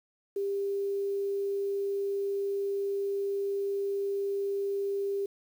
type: tone with quantisation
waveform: sine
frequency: 397.8 Hz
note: G4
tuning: 25 cents sharp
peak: -28 dBFS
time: 0.36-5.26 s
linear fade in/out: 5 ms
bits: 9
effects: none